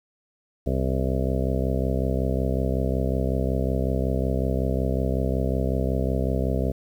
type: harmonic tone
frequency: 65.41 Hz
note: C2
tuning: in tune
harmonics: 1 / 2 / 3 / 4 / 6 / 7 / 8 / 9 / 10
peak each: -25 / -28 / -30 / -31 / -33 / -33 / -34 / -35 / -35 dBFS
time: 0.66-6.72 s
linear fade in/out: 10 ms
effects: 9-bit